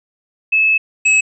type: tone pair in turn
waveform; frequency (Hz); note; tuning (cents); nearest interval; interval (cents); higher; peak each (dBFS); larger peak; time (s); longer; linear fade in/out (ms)
sine / square; 2600 / 2578; E7 / E7; -24 / -39; unison; 15; first; -10; neither; 0.52-0.78 / 1.05-1.21; first; 10
effects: resampled to 22050 Hz